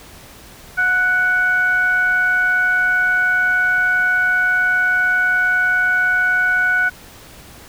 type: tone with frequency modulation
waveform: sine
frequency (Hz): 1480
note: F#6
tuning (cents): 0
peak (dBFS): -13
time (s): 0.77-6.9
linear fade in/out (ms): 20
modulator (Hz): 755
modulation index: 0.38
effects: pink hiss -41 dBFS RMS until 7.68 s